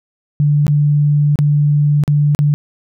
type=tone with dropouts; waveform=sine; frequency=146.83 Hz; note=D3; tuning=in tune; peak=-9 dBFS; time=0.4-2.54 s; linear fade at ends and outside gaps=0 ms; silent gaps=0.667-0.68 / 1.357-1.389 / 2.037-2.078 / 2.349-2.39 s; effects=none